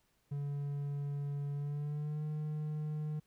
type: tone with pitch glide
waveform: triangle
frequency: 142.8 to 152.17 Hz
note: D3 to D#3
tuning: -48 to -38 cents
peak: -33 dBFS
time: 0.31-3.2 s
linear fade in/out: 10 ms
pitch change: +110 cents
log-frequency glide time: 1.53-2.24 s
effects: pink hiss -75 dBFS RMS until 3.26 s